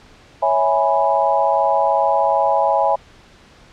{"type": "chord", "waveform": "sine", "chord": "C# minor seventh", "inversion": "none", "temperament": "equal with one note detuned", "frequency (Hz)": [554.4, 657, 830.6, 987.8], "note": ["C#5", "E5", "G#5", "B5"], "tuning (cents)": [0, -6, 0, 0], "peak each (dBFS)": [-20, -19, -17, -21], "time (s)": [0.42, 2.96], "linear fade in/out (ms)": 10, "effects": ["pink hiss -47 dBFS RMS until 3.72 s", "low-pass 5000 Hz 12 dB/octave"]}